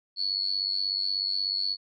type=tone with amplitude modulation; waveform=sine; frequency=4400 Hz; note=C#8; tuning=14 cents flat; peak=-22 dBFS; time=0.16-1.77 s; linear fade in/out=50 ms; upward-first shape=sine; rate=96.5 Hz; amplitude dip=85%; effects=none